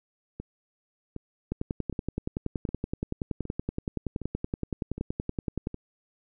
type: two click trains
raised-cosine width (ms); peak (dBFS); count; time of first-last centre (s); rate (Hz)
3; -16 / -23; 45 / 8; 1.52-5.671 / 0.4-5.744; 10.6 / 1.31
effects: none